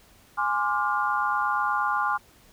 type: chord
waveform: sine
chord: D half-diminished seventh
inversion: second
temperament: equal with one note detuned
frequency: 830.6 / 1046.5 / 1174.7 / 1415.6 Hz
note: Ab5 / C6 / D6 / F6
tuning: 0 / 0 / 0 / +23 cents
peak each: -28 dBFS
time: 0.37-2.18 s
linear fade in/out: 20 ms
effects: pink hiss -56 dBFS RMS until 2.52 s